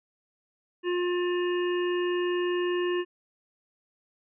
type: harmonic tone with a mistuned harmonic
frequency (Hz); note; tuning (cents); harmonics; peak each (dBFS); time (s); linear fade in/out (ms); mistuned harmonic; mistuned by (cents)
355; F4; +28; 1 / 3 / 5 / 7 / 8; -25 / -37 / -37 / -45 / -40; 0.83-3.05; 50; 7; +32
effects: none